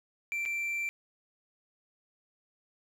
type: tone with dropouts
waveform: triangle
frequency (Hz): 2349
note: D7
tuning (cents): 0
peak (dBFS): -29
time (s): 0.32-0.89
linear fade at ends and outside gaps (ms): 0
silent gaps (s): 0.453-0.459
effects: 10-bit